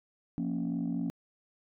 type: chord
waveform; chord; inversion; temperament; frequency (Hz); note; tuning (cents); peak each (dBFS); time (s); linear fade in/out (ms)
sine; Bb minor; second; equal; 174.61 / 233.1 / 277.2; F3 / Bb3 / Db4; 0 / 0 / 0; -33; 0.38-1.1; 0
effects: tanh soft clip ceiling -25 dBFS